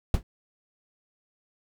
brown noise with exponential decay, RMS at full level -17 dBFS, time 0.14-0.23 s, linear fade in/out 2 ms, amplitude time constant 19 ms, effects none

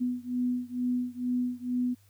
sine beating tone pair, 246.9 / 249.1 Hz, B3 / B3, 0 / +15 cents, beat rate 2.2 Hz, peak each -30 / -31 dBFS, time 0-1.95 s, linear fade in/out 20 ms, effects added 99 Hz sine -59 dBFS peak until 2.09 s + white hiss -66 dBFS RMS until 2.09 s

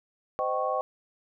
sine tone cluster, 516 / 619 / 773 / 1103 Hz, C5 / D#5 / G5 / C#6, -24 / -9 / -24 / -9 cents, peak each -31 dBFS, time 0.39-0.81 s, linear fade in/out 0 ms, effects none

